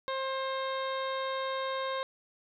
harmonic tone, 531 Hz, C5, 25 cents sharp, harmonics 1 / 2 / 3 / 4 / 5 / 6 / 7 / 8, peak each -34 / -35 / -42 / -45 / -52 / -49 / -44 / -52 dBFS, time 0.08-2.03 s, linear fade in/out 0 ms, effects none

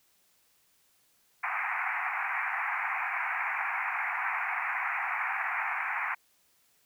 white band-pass noise, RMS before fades -32 dBFS, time 1.43-6.15 s, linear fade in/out 10 ms, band 730 to 2400 Hz, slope 96 dB/octave, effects white hiss -68 dBFS RMS until 6.85 s

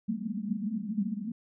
white band-pass noise, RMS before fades -33 dBFS, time 0.08-1.32 s, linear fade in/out 5 ms, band 190 to 230 Hz, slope 96 dB/octave, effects none

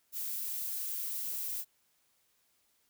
violet noise, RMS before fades -37 dBFS, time 0.12-1.65 s, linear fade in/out 50 ms, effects white hiss -73 dBFS RMS until 2.89 s

